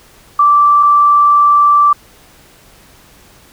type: tone pair in turn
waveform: sine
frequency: 1168 / 1168 Hz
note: D6 / D6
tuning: -10 / -10 cents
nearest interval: unison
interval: 0 cents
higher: neither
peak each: -5 dBFS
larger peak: neither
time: 0.39-0.83 / 0.83-1.93 s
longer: second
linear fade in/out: 5 ms
effects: pink hiss -44 dBFS RMS until 3.52 s